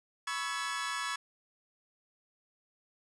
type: chord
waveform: sawtooth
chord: C# minor seventh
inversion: third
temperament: equal with one note detuned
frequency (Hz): 987.8 / 1108.7 / 1318.5 / 1695.1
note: B5 / C#6 / E6 / G#6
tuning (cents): 0 / 0 / 0 / +35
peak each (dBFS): -38 / -35 / -36 / -34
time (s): 0.27-1.16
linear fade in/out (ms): 5
effects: resampled to 22050 Hz + 10-bit